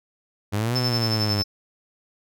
sawtooth exponential two-way sweep, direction up then down, 99 to 126.6 to 100.2 Hz, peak -18 dBFS, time 0.52-1.43 s, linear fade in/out 20 ms, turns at 0.76 s
triangle tone with tremolo, 5274 Hz, E8, in tune, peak -21 dBFS, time 0.75-1.44 s, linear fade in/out 10 ms, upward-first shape sine, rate 11 Hz, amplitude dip 70%
effects none

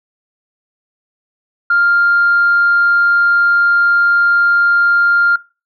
sine tone, 1399 Hz, F6, 3 cents sharp, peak -8 dBFS, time 1.7-5.36 s, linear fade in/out 5 ms, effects noise-tail reverb RT60 0.3 s tail -21 dB re dry + tanh soft clip ceiling -4 dBFS

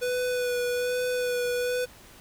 square tone with vibrato, 493.9 Hz, B4, in tune, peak -26 dBFS, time 0.01-1.86 s, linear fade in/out 20 ms, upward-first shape sine, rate 1.2 Hz, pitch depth 17 cents each way, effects pink hiss -51 dBFS RMS until 2.2 s

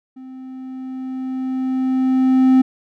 triangle tone with level ramp, 260 Hz, C4, 11 cents flat, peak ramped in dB -32 to -6 dBFS, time 0.16-2.62 s, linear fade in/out 10 ms, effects none

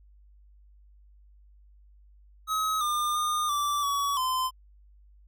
square tone with pitch steps, 1275 / 1204 / 1218 / 1166 / 1131 / 1029 Hz, D#6 / D6 / D#6 / D6 / C#6 / C6, +42 / +43 / -37 / -13 / +34 / -29 cents, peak -26 dBFS, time 2.47-4.51 s, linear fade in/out 50 ms, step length 340 ms, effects added 50 Hz sine -53 dBFS peak until 5.27 s

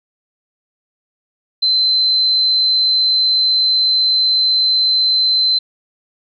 sine tone, 4074 Hz, C8, 47 cents flat, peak -11 dBFS, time 1.62-5.59 s, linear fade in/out 10 ms, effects none

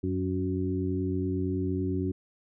harmonic tone with a mistuned harmonic, 92.5 Hz, F#2, in tune, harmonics 1 / 2 / 3 / 4, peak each -31 / -34 / -31 / -33 dBFS, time 0.03-2.12 s, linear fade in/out 10 ms, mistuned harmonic 3, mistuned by +22 cents, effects none

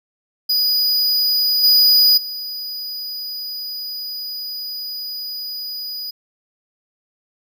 square tone with level steps, 4935 Hz, D#8, 15 cents flat, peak -15 / -10 / -26 dBFS, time 0.49-6.11 s, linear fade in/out 10 ms, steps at 1.63 / 2.17 s, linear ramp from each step 10 ms, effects none

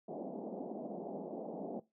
pink band-pass noise, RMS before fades -43 dBFS, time 0.08-1.8 s, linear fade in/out 5 ms, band 190 to 760 Hz, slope 48 dB/octave, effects noise-tail reverb RT60 0.2 s tail -18 dB re dry

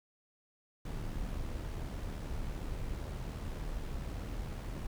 brown noise with amplitude modulation, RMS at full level -37 dBFS, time 0.85-4.87 s, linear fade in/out 5 ms, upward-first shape sine, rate 75.4 Hz, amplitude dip 40%, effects none

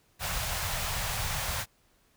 pink band-stop noise, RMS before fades -32 dBFS, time 0.19-1.66 s, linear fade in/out 50 ms, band 150 to 600 Hz, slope 24 dB/octave, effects pink hiss -67 dBFS RMS until 2.16 s

